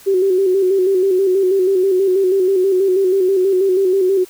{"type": "tone with vibrato", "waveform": "sine", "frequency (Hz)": 379.1, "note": "F#4", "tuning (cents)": 42, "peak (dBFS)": -11, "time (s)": [0.06, 4.25], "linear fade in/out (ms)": 20, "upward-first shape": "square", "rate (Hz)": 6.2, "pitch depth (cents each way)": 53, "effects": ["white hiss -43 dBFS RMS until 4.29 s"]}